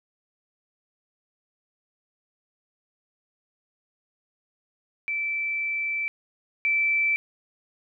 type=tone pair in turn; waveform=sine; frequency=2326 / 2326 Hz; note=D7 / D7; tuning=-17 / -17 cents; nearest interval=unison; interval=0 cents; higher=neither; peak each=-25 / -20 dBFS; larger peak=second; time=5.08-6.08 / 6.65-7.16 s; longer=first; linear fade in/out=0 ms; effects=none